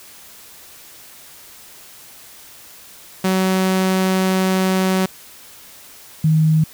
sawtooth / sine tone pair in turn, 188 / 157.09 Hz, F#3 / D#3, +28 / +17 cents, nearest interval minor third, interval 311 cents, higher first, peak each -11 dBFS, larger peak neither, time 3.24-5.06 / 6.24-6.64 s, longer first, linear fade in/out 5 ms, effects white hiss -42 dBFS RMS until 6.73 s

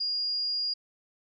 sine tone, 4843 Hz, D#8, 48 cents flat, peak -27 dBFS, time 0-0.74 s, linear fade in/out 10 ms, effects none

